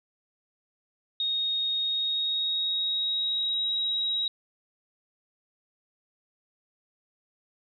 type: tone with pitch glide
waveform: sine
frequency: 3729 to 3829 Hz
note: A#7 to A#7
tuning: 0 to +46 cents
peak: -25 dBFS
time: 1.2-4.28 s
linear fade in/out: 2 ms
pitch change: +46 cents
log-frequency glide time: 1.78-3.69 s
effects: none